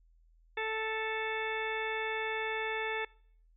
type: harmonic tone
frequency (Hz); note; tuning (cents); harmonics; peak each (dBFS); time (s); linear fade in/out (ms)
440; A4; 0; 1 / 2 / 3 / 4 / 5 / 6 / 8; -37 / -39 / -45 / -38 / -39 / -43 / -46; 0.57-3.05; 5
effects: noise-tail reverb RT60 0.6 s tail -25 dB re dry + added 41 Hz sine -61 dBFS peak until 3.56 s